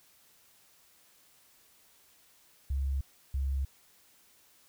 sine tone pair in turn, 68.1 / 67.81 Hz, C#2 / C#2, -30 / -38 cents, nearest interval unison, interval 8 cents, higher first, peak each -28 dBFS, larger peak neither, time 2.7-3.01 / 3.34-3.65 s, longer neither, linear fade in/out 5 ms, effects white hiss -63 dBFS RMS until 4.68 s

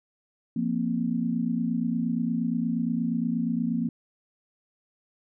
sine chord, F suspended fourth, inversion none, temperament equal with one note detuned, 173.31 / 233.1 / 261.6 Hz, F3 / Bb3 / C4, -13 / 0 / 0 cents, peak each -30 / -26 / -31 dBFS, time 0.56-3.89 s, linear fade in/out 5 ms, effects none

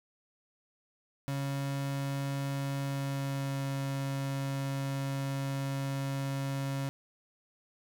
35% pulse tone with pitch glide, 138.59 to 137.16 Hz, C#3 to C#3, 0 to -18 cents, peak -30 dBFS, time 1.28-6.89 s, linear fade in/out 0 ms, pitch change -18 cents, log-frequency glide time 2.78-3.67 s, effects none

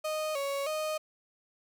35% pulse tone with vibrato, 587.3 Hz, D5, in tune, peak -29 dBFS, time 0.04-0.98 s, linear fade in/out 10 ms, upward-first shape square, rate 1.6 Hz, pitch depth 92 cents each way, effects none

